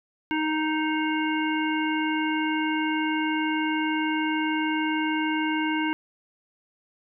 harmonic tone, 311.1 Hz, D#4, in tune, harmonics 1 / 3 / 5 / 7 / 9, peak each -25 / -30 / -32 / -33 / -35 dBFS, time 0.31-5.93 s, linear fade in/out 0 ms, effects none

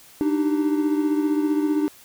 triangle tone cluster, 299 / 314.3 / 387 Hz, D4 / D#4 / G4, +31 / +18 / -22 cents, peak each -18 / -25 / -26 dBFS, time 0.21-1.88 s, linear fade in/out 0 ms, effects white hiss -49 dBFS RMS until 2.04 s

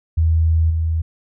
sine tone with level steps, 81 Hz, E2, 30 cents flat, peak -12 / -16 dBFS, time 0.17-1.02 s, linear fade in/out 10 ms, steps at 0.7 s, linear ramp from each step 5 ms, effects none

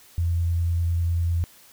sine tone with vibrato, 85 Hz, F2, 46 cents flat, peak -20 dBFS, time 0.18-1.44 s, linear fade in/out 0 ms, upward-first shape square, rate 10 Hz, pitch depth 8 cents each way, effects white hiss -52 dBFS RMS until 1.72 s

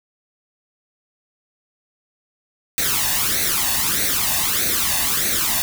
white noise with flanger, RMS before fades -20 dBFS, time 2.78-5.62 s, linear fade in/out 0 ms, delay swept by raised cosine 0.48 to 1.13 ms, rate 1.6 Hz, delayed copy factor +0.7, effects none

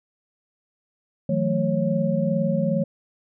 sine tone cluster, 160.3 / 182.6 / 219.8 / 549 Hz, E3 / F#3 / A3 / C#5, -48 / -23 / -2 / -17 cents, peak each -25 dBFS, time 1.29-2.84 s, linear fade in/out 5 ms, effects none

